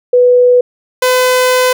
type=tone pair in turn; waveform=sine / sawtooth; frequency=493.9 / 506.3 Hz; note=B4 / B4; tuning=0 / +43 cents; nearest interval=unison; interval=43 cents; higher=second; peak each=-4 dBFS; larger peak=neither; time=0.13-0.61 / 1.02-1.73 s; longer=second; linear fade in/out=5 ms; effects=none